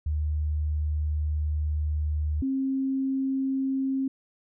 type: tone pair in turn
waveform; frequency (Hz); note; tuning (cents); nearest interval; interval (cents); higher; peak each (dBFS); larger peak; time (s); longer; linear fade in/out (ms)
sine; 75.8 / 267.5; D#2 / C4; -45 / +38; octave + minor seventh; 2183; second; -24; neither; 0.06-2.42 / 2.42-4.08; first; 5
effects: none